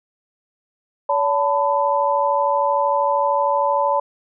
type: tone cluster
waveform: sine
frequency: 569 / 887 / 1000 Hz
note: C#5 / A5 / B5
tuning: +45 / +14 / +21 cents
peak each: -20 dBFS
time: 1.09-4 s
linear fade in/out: 5 ms
effects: none